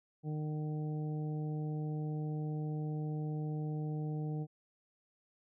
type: harmonic tone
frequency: 152.5 Hz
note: D#3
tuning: 34 cents flat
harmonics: 1 / 2 / 3 / 4 / 5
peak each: -35 / -44 / -47 / -57 / -52 dBFS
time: 0.23-4.47 s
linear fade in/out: 50 ms
effects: none